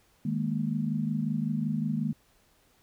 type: chord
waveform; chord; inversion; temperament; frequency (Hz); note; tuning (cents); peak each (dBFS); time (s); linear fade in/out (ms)
sine; D# suspended fourth; none; equal; 155.56 / 207.7 / 233.1; D#3 / G#3 / A#3; 0 / 0 / 0; -31; 0.25-2.13; 5
effects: pink hiss -65 dBFS RMS until 2.82 s